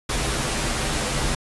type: noise with comb filter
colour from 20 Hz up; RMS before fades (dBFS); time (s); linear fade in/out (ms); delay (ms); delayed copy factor
pink; -24; 0.09-1.35; 5; 11; -0.6
effects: resampled to 24000 Hz